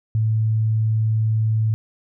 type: tone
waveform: sine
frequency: 110 Hz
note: A2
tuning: in tune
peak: -16 dBFS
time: 0.15-1.74 s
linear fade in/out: 0 ms
effects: none